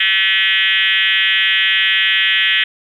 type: tone with frequency modulation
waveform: sine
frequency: 2526 Hz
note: D#7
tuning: 26 cents sharp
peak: -11 dBFS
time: 0-2.64 s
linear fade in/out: 5 ms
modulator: 199 Hz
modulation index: 4.3
effects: 8-bit